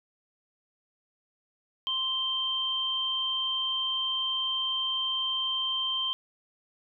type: tone pair together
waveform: sine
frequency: 1046.5 / 3136 Hz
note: C6 / G7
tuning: 0 / 0 cents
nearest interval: octave + perfect fifth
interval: 1900 cents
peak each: -37 / -27 dBFS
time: 1.87-6.13 s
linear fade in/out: 0 ms
effects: none